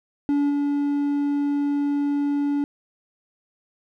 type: tone with level steps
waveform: triangle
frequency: 286.6 Hz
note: D4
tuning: 42 cents flat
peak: -16 / -18 dBFS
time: 0.29-2.64 s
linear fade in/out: 0 ms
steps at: 0.49 s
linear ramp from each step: 20 ms
effects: none